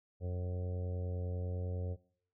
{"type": "harmonic tone with a mistuned harmonic", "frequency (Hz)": 89.9, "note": "F#2", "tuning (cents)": -49, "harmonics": [1, 2, 3, 4, 5, 6, 7, 8], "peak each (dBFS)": [-35, -47, -53, -55, -47, -48, -58, -61], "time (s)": [0.2, 1.97], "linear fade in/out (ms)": 50, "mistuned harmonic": 8, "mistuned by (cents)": 77, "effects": ["noise-tail reverb RT60 0.6 s tail -21 dB re dry"]}